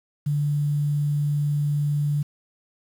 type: tone with quantisation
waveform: sine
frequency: 146.3 Hz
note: D3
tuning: 6 cents flat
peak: -20 dBFS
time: 0.26-2.23 s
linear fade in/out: 10 ms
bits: 8
effects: none